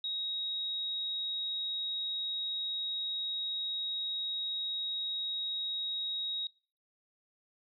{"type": "tone", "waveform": "sine", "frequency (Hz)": 3789, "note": "A#7", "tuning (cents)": 27, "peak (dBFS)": -33, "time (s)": [0.04, 6.47], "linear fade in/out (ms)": 2, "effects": ["noise-tail reverb RT60 0.4 s tail -22 dB re dry"]}